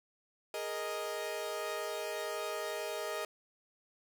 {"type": "chord", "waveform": "sawtooth", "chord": "Ab suspended second", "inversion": "none", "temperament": "equal", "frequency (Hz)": [415.3, 466.2, 622.3], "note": ["Ab4", "Bb4", "Eb5"], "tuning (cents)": [0, 0, 0], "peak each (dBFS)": [-38, -38, -35], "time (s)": [0.54, 3.25], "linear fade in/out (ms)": 2, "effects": []}